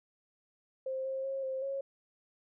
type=tone with pitch steps; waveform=sine; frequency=526 / 532 / 540 / 527 / 547 Hz; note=C5 / C5 / C#5 / C5 / C#5; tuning=+9 / +29 / -45 / +12 / -23 cents; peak=-33 dBFS; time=0.86-1.81 s; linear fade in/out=5 ms; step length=190 ms; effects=none